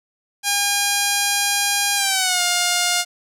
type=tone with pitch glide; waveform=5% pulse; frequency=810 to 709.2 Hz; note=G#5 to F5; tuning=-43 to +26 cents; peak=-5 dBFS; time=0.43-3.05 s; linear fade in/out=50 ms; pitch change=-231 cents; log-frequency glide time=1.96-2.42 s; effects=none